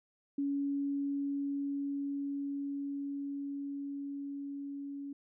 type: tone with level ramp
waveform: sine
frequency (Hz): 281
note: C#4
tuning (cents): +24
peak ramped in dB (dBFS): -30 to -39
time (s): 0.38-5.13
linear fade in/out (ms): 5
effects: none

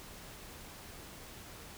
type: silence
effects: pink hiss -50 dBFS RMS until 1.77 s

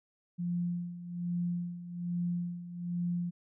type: tone with tremolo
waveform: sine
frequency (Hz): 174.61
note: F3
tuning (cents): 0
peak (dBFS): -29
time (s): 0.38-3.31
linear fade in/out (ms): 20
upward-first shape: sine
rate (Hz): 1.2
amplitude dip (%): 75
effects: none

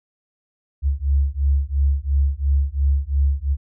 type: beating tone pair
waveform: sine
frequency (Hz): 68.4 / 71.3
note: C#2 / C#2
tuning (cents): -23 / +49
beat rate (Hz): 2.9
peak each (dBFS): -19 / -19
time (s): 0.82-3.57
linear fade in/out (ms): 50
effects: none

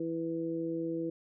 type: harmonic tone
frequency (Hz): 164.81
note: E3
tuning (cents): 0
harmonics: 1 / 2 / 3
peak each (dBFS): -42 / -33 / -38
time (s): 0-1.1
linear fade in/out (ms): 5
effects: none

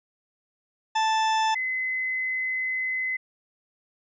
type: tone pair in turn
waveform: 40% pulse / sine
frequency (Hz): 880 / 2037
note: A5 / C7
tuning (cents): 0 / -47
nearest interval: octave + minor third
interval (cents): 1453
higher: second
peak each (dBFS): -20 / -25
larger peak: first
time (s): 0.95-1.55 / 1.55-3.17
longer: second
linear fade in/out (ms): 10
effects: resampled to 16000 Hz

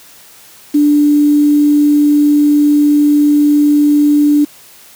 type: tone with quantisation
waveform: sine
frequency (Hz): 293.7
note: D4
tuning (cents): 0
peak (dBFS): -6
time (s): 0.74-4.45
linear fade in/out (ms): 10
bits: 5
effects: white hiss -40 dBFS RMS until 4.95 s + high-pass 80 Hz 12 dB/octave

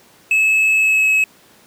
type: tone with pitch glide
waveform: triangle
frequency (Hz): 2593 to 2572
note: E7 to E7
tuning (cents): -29 to -43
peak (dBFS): -10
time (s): 0.31-1.24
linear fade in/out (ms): 2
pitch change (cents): -14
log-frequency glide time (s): 0.78-1.09
effects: pink hiss -49 dBFS RMS until 1.66 s + high-pass 150 Hz 12 dB/octave

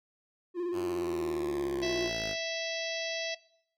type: tone with vibrato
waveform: triangle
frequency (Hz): 351.1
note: F4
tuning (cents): +9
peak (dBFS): -28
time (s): 0.54-2.11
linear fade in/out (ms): 50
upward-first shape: square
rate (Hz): 17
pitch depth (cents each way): 41
type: linear sweep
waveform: 5% pulse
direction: down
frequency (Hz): 93.5 to 51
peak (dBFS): -28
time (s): 0.72-2.36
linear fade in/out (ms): 50
type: harmonic tone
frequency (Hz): 659.3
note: E5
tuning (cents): 0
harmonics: 1 / 3 / 4 / 5 / 6 / 7 / 8 / 9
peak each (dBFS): -35 / -40 / -41 / -42 / -43 / -43 / -44 / -45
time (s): 1.82-3.35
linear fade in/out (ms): 10
effects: noise-tail reverb RT60 0.7 s tail -21 dB re dry

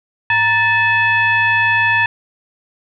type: tone with frequency modulation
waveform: sine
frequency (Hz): 1760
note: A6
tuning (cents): 0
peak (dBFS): -11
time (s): 0.3-2.06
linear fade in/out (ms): 2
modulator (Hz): 827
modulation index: 1
effects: none

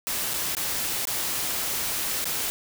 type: noise with dropouts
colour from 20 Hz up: white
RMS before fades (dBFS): -28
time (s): 0.07-2.5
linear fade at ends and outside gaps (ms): 0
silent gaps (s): 0.336-0.34 / 0.55-0.568 / 1.053-1.072 / 2.243-2.255
effects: none

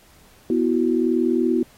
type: chord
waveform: sine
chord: B suspended fourth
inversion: none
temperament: equal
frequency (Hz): 246.9 / 329.6 / 370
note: B3 / E4 / F#4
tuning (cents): 0 / 0 / 0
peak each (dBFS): -21 / -21 / -22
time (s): 0.5-1.63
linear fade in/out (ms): 2
effects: pink hiss -53 dBFS RMS until 1.77 s + AAC 48 kbps

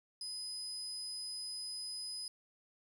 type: tone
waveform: 35% pulse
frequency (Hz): 5010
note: D#8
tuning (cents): +11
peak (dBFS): -38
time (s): 0.21-2.28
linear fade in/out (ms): 2
effects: 11-bit

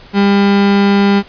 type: tone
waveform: 35% pulse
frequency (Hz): 200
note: G3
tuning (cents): +35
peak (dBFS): -6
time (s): 0.13-1.23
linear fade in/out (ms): 50
effects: pink hiss -39 dBFS RMS until 1.28 s + resampled to 11025 Hz

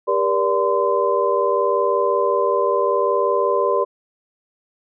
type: tone cluster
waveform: sine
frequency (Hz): 397 / 477.7 / 583 / 1027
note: G4 / A#4 / D5 / C6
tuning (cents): +22 / +42 / -13 / -33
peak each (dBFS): -21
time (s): 0.07-3.85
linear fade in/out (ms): 20
effects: none

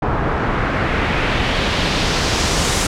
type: noise with low-pass filter sweep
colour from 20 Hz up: pink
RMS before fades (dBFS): -18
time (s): 0.02-2.87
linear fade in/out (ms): 5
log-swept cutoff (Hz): 1100 to 8200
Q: 1.3
effects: none

